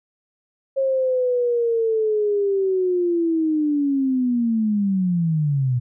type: linear sweep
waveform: sine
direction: down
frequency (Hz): 542 to 120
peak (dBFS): -17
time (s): 0.76-5.8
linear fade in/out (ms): 20
effects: none